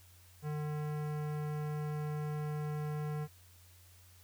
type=tone with hard clipping; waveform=sine; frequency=150.4 Hz; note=D3; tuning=42 cents sharp; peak=-37 dBFS; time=0.42-3.28 s; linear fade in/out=50 ms; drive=18 dB; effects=added 89 Hz sine -59 dBFS peak until 4.23 s + white hiss -63 dBFS RMS until 4.23 s